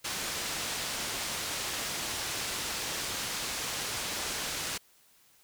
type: low-pass noise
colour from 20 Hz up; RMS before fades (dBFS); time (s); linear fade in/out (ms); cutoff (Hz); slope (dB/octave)
white; -35; 0.04-4.78; 10; 7200; 12
effects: white hiss -63 dBFS RMS until 5.43 s